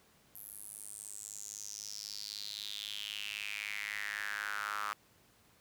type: tone with high-pass filter sweep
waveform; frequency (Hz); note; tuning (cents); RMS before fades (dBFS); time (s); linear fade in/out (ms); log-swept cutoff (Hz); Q
sawtooth; 103.83; G#2; 0; -42; 0.35-4.93; 0; 12000 to 1200; 5.7
effects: pink hiss -66 dBFS RMS until 5.6 s + high-pass 60 Hz 12 dB/octave